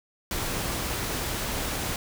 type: noise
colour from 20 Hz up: pink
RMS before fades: -30 dBFS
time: 0.31-1.96 s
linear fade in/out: 2 ms
effects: none